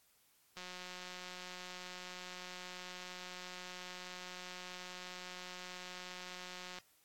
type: click train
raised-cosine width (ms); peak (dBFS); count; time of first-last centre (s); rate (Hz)
0.2; -30; 1126; 0.57-6.785; 181
effects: white hiss -71 dBFS RMS until 7.04 s + AAC 64 kbps

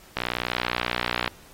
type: click train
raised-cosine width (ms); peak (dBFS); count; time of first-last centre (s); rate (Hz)
0.3; -8; 68; 0.17-1.277; 60.5
effects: pink hiss -51 dBFS RMS until 1.53 s + AAC 48 kbps

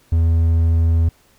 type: tone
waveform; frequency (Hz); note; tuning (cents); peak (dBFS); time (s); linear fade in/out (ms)
triangle; 82.41; E2; 0; -10; 0.12-1.09; 5
effects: pink hiss -55 dBFS RMS until 1.38 s

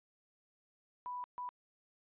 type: tone bursts at uneven times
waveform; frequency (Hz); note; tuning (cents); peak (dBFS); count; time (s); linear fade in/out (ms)
sine; 988; B5; 0; -39; 2; 1.06-1.24 / 1.38-1.49; 0
effects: resampled to 8000 Hz

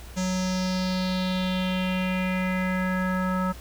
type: tone with low-pass filter sweep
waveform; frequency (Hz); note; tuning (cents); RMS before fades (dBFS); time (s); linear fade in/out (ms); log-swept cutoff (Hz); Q
square; 185; F#3; 0; -26; 0.16-3.53; 20; 6700 to 1300; 3.7
effects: added 61 Hz sine -41 dBFS peak until 3.6 s + pink hiss -47 dBFS RMS until 3.6 s

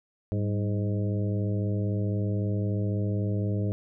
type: harmonic tone with a mistuned harmonic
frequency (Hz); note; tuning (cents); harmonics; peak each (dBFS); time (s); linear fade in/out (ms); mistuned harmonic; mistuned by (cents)
103.83; G#2; 0; 1 / 2 / 3 / 4 / 5 / 6; -26 / -32 / -36 / -38 / -40 / -42; 0.32-3.72; 0; 2; -85
effects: none

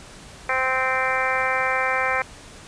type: harmonic tone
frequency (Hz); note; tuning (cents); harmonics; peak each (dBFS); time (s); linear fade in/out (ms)
260.3; C4; -9; 2 / 3 / 4 / 5 / 6 / 7 / 8 / 9; -28 / -28 / -28 / -28 / -28 / -28 / -28 / -28; 0.49-2.22; 2
effects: pink hiss -43 dBFS RMS until 2.67 s + resampled to 22050 Hz

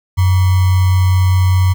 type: tone with sample-and-hold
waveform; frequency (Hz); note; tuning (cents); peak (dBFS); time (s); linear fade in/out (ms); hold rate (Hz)
sine; 92.5; F#2; 0; -8; 0.17-1.74; 20; 1050
effects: none

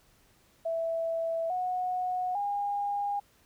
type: tone with pitch steps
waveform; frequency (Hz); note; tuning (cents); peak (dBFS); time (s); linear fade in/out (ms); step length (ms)
sine; 659.3 / 731.5 / 811.7; E5 / F#5 / G#5; 0 / -20 / -40; -28; 0.65-3.2; 10; 850
effects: pink hiss -64 dBFS RMS until 3.45 s

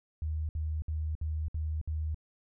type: tone bursts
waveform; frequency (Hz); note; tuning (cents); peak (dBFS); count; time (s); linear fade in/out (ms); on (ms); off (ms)
sine; 77.78; D#2; 0; -30; 6; 0.22-2.145; 0; 270; 61
effects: none

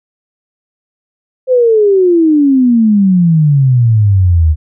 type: exponential sweep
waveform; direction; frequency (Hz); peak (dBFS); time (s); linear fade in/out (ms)
sine; down; 523.3 to 75.2; -5; 1.47-4.56; 50
effects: none

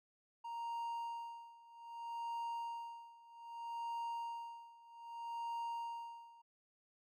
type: tone with tremolo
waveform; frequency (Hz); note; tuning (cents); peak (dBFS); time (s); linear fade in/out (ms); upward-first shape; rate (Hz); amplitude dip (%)
triangle; 932.3; A#5; 0; -37; 0.44-6.42; 10; sine; 0.63; 90
effects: none

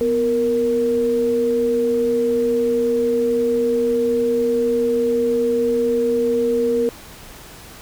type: tone pair together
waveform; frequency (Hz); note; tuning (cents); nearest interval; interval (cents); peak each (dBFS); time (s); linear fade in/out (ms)
sine; 246.9 / 466.9; B3 / A#4; 0 / +3; major seventh; 1103; -23 / -16; 0.01-6.89; 0
effects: pink hiss -40 dBFS RMS until 7.81 s

